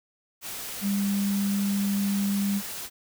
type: tone in noise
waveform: sine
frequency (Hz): 200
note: G3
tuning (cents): +35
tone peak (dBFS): -23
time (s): 0.81-2.62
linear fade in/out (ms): 50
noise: white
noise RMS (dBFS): -36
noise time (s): 0.41-2.9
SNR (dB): +10
effects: none